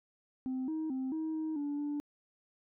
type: tone with pitch steps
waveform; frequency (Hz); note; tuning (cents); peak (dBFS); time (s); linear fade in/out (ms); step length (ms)
sine; 259.1 / 315.4 / 261.9 / 317 / 314.8 / 289 / 292.1; C4 / D#4 / C4 / D#4 / D#4 / D4 / D4; -17 / +24 / +2 / +32 / +20 / -28 / -9; -31; 0.46-2; 0; 220
effects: tanh soft clip ceiling -31 dBFS